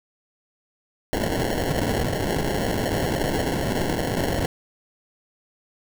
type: noise with sample-and-hold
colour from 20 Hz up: white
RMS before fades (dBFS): -24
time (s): 1.13-4.46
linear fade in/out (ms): 0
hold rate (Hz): 1225
effects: none